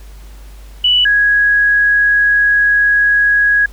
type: tone pair in turn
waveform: sine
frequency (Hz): 2960 / 1661.2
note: F#7 / G#6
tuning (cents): 0 / 0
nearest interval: minor seventh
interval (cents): 1000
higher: first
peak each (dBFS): -8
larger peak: neither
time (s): 0.84-1.05 / 1.05-3.66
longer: second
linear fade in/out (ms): 5
effects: added 50 Hz sine -32 dBFS peak until 3.72 s + pink hiss -45 dBFS RMS until 3.72 s